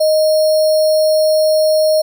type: tone with sample-and-hold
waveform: sine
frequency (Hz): 622.3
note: D#5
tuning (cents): 0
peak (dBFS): -9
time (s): 0-2.02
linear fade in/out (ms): 10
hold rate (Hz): 4900
effects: none